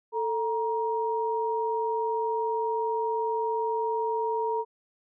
sine tone pair together, 443.8 / 942.6 Hz, A4 / A#5, +15 / +19 cents, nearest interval octave + minor second, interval 1304 cents, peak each -28 dBFS, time 0.12-4.65 s, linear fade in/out 50 ms, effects none

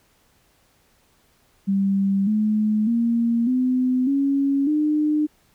sine tone with pitch steps, 196 / 213.7 / 233.1 / 254.2 / 277.2 / 302.3 Hz, G3 / G#3 / A#3 / C4 / C#4 / D#4, 0 / +50 / 0 / -50 / 0 / -50 cents, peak -17 dBFS, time 1.67-5.27 s, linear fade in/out 20 ms, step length 600 ms, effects pink hiss -61 dBFS RMS until 5.54 s

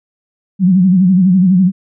sine tone with vibrato, 185 Hz, F#3, in tune, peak -6 dBFS, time 0.59-1.72 s, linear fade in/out 50 ms, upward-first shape sine, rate 12 Hz, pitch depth 97 cents each way, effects none

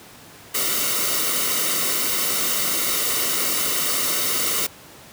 white noise with comb filter, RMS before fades -22 dBFS, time 0.54-4.67 s, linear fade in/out 10 ms, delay 1.2 ms, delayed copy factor -0.65, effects pink hiss -44 dBFS RMS until 5.12 s + high-pass 100 Hz 12 dB/octave

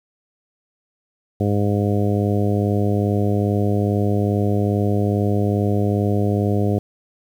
harmonic tone, 102.4 Hz, G#2, 24 cents flat, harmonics 1 / 2 / 3 / 4 / 5 / 6 / 7, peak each -19 / -22 / -25 / -25 / -28 / -31 / -31 dBFS, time 1.4-6.79 s, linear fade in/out 5 ms, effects 8-bit

